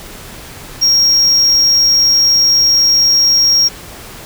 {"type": "tone", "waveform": "triangle", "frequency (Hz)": 5588, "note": "F8", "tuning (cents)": 0, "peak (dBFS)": -6, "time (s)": [0.81, 3.69], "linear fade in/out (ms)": 20, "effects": ["pink hiss -32 dBFS RMS until 4.25 s"]}